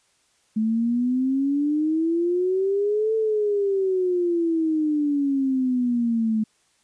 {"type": "exponential two-way sweep", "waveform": "sine", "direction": "up then down", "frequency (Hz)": [215.4, 445.2, 215.4], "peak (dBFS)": -19, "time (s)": [0.56, 6.44], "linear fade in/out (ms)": 10, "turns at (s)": 3.15, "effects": ["white hiss -64 dBFS RMS until 6.83 s", "resampled to 22050 Hz"]}